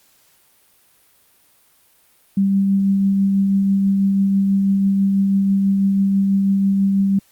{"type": "tone with tremolo", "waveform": "sine", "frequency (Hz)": 196, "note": "G3", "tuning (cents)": 0, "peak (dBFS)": -12, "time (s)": [2.37, 7.19], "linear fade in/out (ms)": 5, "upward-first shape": "triangle", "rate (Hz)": 6.1, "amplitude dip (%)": 25, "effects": ["white hiss -56 dBFS RMS until 7.31 s", "Opus 48 kbps"]}